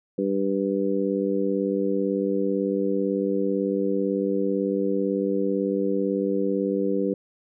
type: harmonic tone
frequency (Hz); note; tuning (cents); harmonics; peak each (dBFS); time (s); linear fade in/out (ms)
98; G2; 0; 2 / 3 / 4 / 5; -27 / -27 / -27 / -27; 0.18-7.14; 5
effects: none